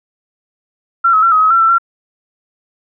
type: tone with pitch steps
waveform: sine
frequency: 1362 / 1281 / 1357 / 1265 / 1275 / 1355 / 1334 / 1365 Hz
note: F6 / E6 / E6 / D#6 / D#6 / E6 / E6 / F6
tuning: -44 / -50 / +50 / +28 / +42 / +47 / +20 / -40 cents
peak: -7 dBFS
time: 1.04-1.784 s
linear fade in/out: 10 ms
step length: 93 ms
effects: none